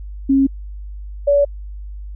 sine tone pair in turn, 271.7 / 570.9 Hz, C#4 / D5, -35 / -49 cents, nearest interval octave + minor second, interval 1286 cents, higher second, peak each -10 dBFS, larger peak neither, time 0.29-0.47 / 1.27-1.45 s, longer neither, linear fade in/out 10 ms, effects added 50 Hz sine -28 dBFS peak until 2.15 s

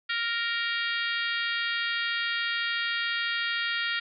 harmonic tone, 466.2 Hz, A#4, in tune, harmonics 3 / 4 / 5 / 6 / 7 / 8 / 9 / 10, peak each -32 / -31 / -36 / -37 / -35 / -38 / -43 / -42 dBFS, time 0.09-4 s, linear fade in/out 10 ms, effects none

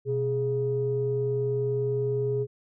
sine tone pair together, 125.3 / 415.3 Hz, B2 / G#4, +25 / 0 cents, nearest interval octave + major sixth, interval 2075 cents, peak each -28 / -25 dBFS, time 0.05-2.47 s, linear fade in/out 50 ms, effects tanh soft clip ceiling -16 dBFS

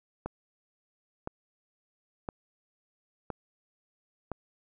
click train, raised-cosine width 1 ms, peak -20 dBFS, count 5, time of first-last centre 0.26-4.317 s, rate 0.986 Hz, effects none

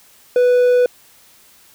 triangle tone, 493.9 Hz, B4, in tune, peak -8 dBFS, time 0.36-0.86 s, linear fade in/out 2 ms, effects white hiss -49 dBFS RMS until 1.74 s

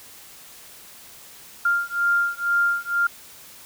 sine beating tone pair, 1396.9 / 1399 Hz, F6 / F6, 0 / +3 cents, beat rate 2.1 Hz, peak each -22 dBFS, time 1.65-3.07 s, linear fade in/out 5 ms, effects white hiss -45 dBFS RMS until 3.65 s

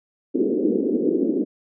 white band-pass noise, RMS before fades -21 dBFS, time 0.34-1.45 s, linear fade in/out 20 ms, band 220 to 430 Hz, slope 48 dB/octave, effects none

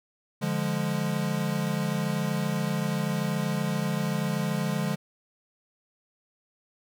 square chord, D diminished, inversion none, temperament equal, 146.83 / 174.61 / 207.7 Hz, D3 / F3 / Ab3, 0 / 0 / 0 cents, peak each -31 dBFS, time 0.41-4.96 s, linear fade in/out 20 ms, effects none

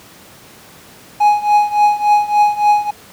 triangle tone with tremolo, 833 Hz, G#5, 5 cents sharp, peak -4 dBFS, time 1.2-2.91 s, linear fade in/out 10 ms, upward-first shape triangle, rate 3.5 Hz, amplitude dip 90%, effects pink hiss -41 dBFS RMS until 3.12 s + high-pass 100 Hz 12 dB/octave

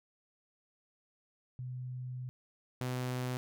sine / sawtooth tone pair in turn, 126.3 / 126.3 Hz, B2 / B2, +39 / +39 cents, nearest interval unison, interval 0 cents, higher neither, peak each -38 / -30 dBFS, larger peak second, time 1.59-2.29 / 2.81-3.37 s, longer first, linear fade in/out 0 ms, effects none

